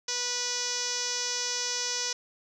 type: tone with low-pass filter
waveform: 5% pulse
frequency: 490 Hz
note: B4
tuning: 14 cents flat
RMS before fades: -31 dBFS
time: 0.08-2.13 s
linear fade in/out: 5 ms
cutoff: 5900 Hz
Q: 5.3
effects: none